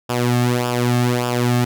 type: tone with flanger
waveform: sawtooth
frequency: 122.2 Hz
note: B2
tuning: 18 cents flat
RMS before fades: -18 dBFS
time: 0.09-1.65 s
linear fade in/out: 10 ms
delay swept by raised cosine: 0.48 to 2.08 ms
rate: 1.7 Hz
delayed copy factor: -0.7
effects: none